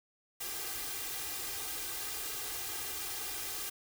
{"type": "noise with comb filter", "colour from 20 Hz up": "white", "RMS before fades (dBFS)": -39, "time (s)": [0.4, 3.7], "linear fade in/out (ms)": 10, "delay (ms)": 2.5, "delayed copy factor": 0.95, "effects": []}